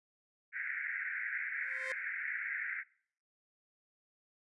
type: band-pass noise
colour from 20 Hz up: white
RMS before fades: -39 dBFS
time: 0.52-2.84 s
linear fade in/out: 50 ms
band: 1500 to 2200 Hz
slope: 96 dB/octave
type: tone with exponential growth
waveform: sawtooth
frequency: 523.3 Hz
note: C5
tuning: in tune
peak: -36 dBFS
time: 1.55-1.92 s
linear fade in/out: 2 ms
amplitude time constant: 79 ms
effects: noise-tail reverb RT60 0.6 s tail -24 dB re dry + resampled to 24000 Hz